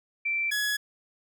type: tone pair in turn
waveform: sine / sawtooth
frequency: 2342 / 1685 Hz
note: D7 / G#6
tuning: -5 / +25 cents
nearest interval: tritone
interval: 570 cents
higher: first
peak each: -25 / -22 dBFS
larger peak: second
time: 0.25-0.51 / 0.51-0.77 s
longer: neither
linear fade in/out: 10 ms
effects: none